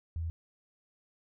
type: tone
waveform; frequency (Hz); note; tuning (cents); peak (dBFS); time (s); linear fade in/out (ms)
sine; 82.41; E2; 0; -32; 0.16-0.3; 0
effects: none